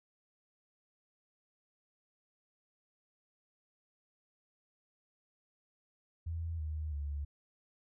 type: tone with pitch steps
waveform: sine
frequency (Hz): 82.8 / 77.26 / 72.08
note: E2 / D#2 / D2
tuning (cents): +8 / -12 / -32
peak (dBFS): -35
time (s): 6.26-7.25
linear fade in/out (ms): 10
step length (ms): 330
effects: none